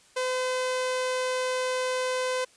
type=tone; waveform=sawtooth; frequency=510 Hz; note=C5; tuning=44 cents flat; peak=-22 dBFS; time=0.16-2.45 s; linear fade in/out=10 ms; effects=white hiss -58 dBFS RMS until 2.56 s + resampled to 22050 Hz